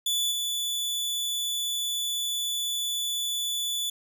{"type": "tone with level steps", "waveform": "sawtooth", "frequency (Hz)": 3466, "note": "A7", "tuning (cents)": -27, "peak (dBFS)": [-21, -24], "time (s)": [0.06, 3.9], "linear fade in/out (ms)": 5, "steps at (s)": 0.31, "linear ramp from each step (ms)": 10, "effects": []}